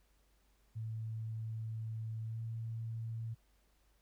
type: tone with pitch glide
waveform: sine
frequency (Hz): 111.3 to 113.44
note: A2 to A#2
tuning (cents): +20 to -47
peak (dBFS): -38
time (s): 0.75-3.35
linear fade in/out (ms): 20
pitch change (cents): +33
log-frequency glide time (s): 2.24-2.4
effects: added 50 Hz sine -70 dBFS peak until 4.01 s + pink hiss -75 dBFS RMS until 4.01 s